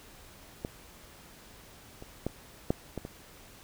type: clicks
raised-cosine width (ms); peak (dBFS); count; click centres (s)
2; -20 / -30 / -17 / -12 / -21 / -25; 6; 0.649 / 2.024 / 2.266 / 2.705 / 2.977 / 3.051
effects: pink hiss -53 dBFS RMS until 3.63 s